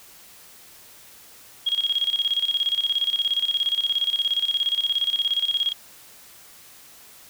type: tone with tremolo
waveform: sine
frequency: 3277 Hz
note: G#7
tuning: 24 cents flat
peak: -18 dBFS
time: 1.66-5.73 s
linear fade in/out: 10 ms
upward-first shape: square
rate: 17 Hz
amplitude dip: 75%
effects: white hiss -48 dBFS RMS until 7.29 s